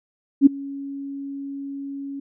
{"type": "tone with ADSR envelope", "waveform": "sine", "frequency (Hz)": 277.7, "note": "C#4", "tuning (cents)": 3, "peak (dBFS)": -5, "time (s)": [0.41, 2.2], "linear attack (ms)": 53, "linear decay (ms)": 11, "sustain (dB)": -24, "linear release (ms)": 7, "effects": []}